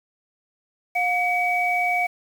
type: tone pair together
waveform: sine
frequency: 715 / 2270 Hz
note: F5 / C#7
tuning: +41 / +41 cents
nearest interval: octave + minor sixth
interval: 2000 cents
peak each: -22 dBFS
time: 0.95-2.07 s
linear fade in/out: 10 ms
effects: 7-bit